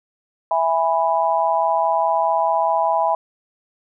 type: chord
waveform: sine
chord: E major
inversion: none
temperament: just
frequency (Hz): 659.3 / 824.1 / 988.9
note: E5 / G#5 / B5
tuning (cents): 0 / -14 / +2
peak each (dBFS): -20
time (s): 0.51-3.15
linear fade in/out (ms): 2
effects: none